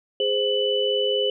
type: tone cluster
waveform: sine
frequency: 413.9 / 518 / 2986 Hz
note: G#4 / C5 / F#7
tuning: -6 / -17 / +15 cents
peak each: -24 dBFS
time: 0.2-1.3 s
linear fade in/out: 2 ms
effects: none